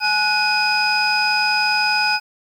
sine tone cluster, 846 / 1472 / 2504 / 4995 Hz, G#5 / F#6 / D#7 / D#8, +32 / -9 / +10 / +6 cents, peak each -20 dBFS, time 0-2.2 s, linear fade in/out 50 ms, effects tanh soft clip ceiling -9 dBFS + 8-bit

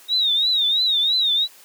sine tone with vibrato, 3756 Hz, A#7, 12 cents sharp, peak -16 dBFS, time 0.08-1.48 s, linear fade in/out 50 ms, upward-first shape triangle, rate 3 Hz, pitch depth 140 cents each way, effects white hiss -48 dBFS RMS until 1.64 s + high-pass 300 Hz 12 dB/octave

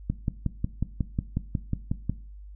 click train, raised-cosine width 5 ms, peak -13 dBFS, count 12, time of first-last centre 0.1-2.096 s, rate 5.51 Hz, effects noise-tail reverb RT60 0.4 s tail -17 dB re dry + added 50 Hz sine -41 dBFS peak until 2.55 s

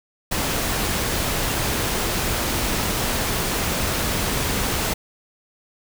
pink noise, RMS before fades -23 dBFS, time 0.31-4.94 s, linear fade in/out 10 ms, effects none

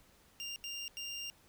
25% pulse tone bursts at uneven times, 2794 Hz, F7, in tune, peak -36 dBFS, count 3, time 0.4-0.56 / 0.64-0.88 / 0.97-1.3 s, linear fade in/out 0 ms, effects pink hiss -65 dBFS RMS until 1.48 s

